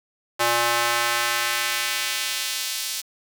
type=tone with high-pass filter sweep; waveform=square; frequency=118.4 Hz; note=A#2; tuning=27 cents sharp; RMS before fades=-24 dBFS; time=0.39-3.02 s; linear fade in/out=20 ms; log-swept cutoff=740 to 4700 Hz; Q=0.92; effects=7-bit